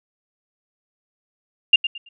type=tone with echo; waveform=sine; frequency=2800 Hz; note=F7; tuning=4 cents sharp; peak=-7 dBFS; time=1.73-1.76 s; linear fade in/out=5 ms; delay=110 ms; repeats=3; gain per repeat=-12 dB; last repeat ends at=2.09 s; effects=none